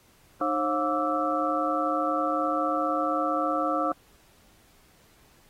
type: tone cluster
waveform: sine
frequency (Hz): 305.3 / 539 / 713 / 1163 / 1319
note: D#4 / C#5 / F5 / D6 / E6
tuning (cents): -33 / -49 / +36 / -17 / +1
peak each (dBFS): -30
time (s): 0.41-3.92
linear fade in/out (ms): 2
effects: pink hiss -60 dBFS RMS until 5.49 s + AAC 48 kbps